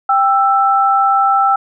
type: tone pair together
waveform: sine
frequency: 789 / 1326.9 Hz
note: G5 / E6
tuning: +11 / +11 cents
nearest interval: major sixth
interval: 900 cents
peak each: -12 dBFS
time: 0.09-1.56 s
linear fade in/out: 5 ms
effects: none